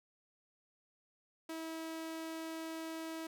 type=tone; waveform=sawtooth; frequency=323.5 Hz; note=E4; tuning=32 cents flat; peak=-37 dBFS; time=1.49-3.27 s; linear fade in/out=5 ms; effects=none